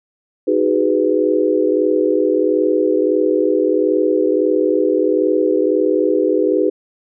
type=chord; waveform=sine; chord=G# minor seventh; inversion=second; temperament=just; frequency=311.5 / 373.8 / 415.3 / 498.4 Hz; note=D#4 / F#4 / G#4 / B4; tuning=+2 / +18 / 0 / +16 cents; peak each=-18 dBFS; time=0.47-6.7 s; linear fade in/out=10 ms; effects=none